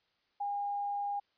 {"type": "tone", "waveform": "sine", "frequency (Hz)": 811, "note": "G#5", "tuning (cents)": -41, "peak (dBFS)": -32, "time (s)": [0.4, 1.2], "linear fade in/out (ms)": 10, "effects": ["white hiss -75 dBFS RMS until 1.37 s", "resampled to 11025 Hz"]}